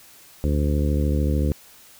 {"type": "harmonic tone", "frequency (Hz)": 73.42, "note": "D2", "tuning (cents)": 0, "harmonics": [1, 2, 3, 4, 5, 6, 7], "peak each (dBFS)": [-20, -26, -28, -29, -34, -34, -33], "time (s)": [0.44, 1.52], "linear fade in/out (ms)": 0, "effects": ["white hiss -49 dBFS RMS until 1.99 s"]}